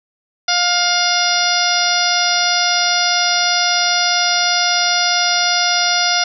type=harmonic tone; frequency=707 Hz; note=F5; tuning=21 cents sharp; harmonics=1 / 2 / 3 / 4 / 5 / 6 / 7 / 8; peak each=-20 / -20 / -23 / -25 / -22 / -25 / -19 / -21 dBFS; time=0.48-6.24 s; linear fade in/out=5 ms; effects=none